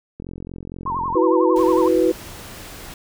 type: click train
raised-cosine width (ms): 3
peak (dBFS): -20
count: 43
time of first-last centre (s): 0.2-1.148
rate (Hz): 44.3
type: tone with vibrato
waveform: sine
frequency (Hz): 987.8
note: B5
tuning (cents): 0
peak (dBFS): -21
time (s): 0.86-1.88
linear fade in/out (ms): 2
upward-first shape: sine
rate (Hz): 11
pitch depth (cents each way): 170
type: chord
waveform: sine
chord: E suspended second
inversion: none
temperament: equal with one note detuned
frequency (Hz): 327.5 / 370 / 493.9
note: E4 / F#4 / B4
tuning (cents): -11 / 0 / 0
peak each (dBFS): -18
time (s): 1.15-2.12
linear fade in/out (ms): 10
type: noise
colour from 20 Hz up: pink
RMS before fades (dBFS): -37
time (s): 1.56-2.94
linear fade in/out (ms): 2
effects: none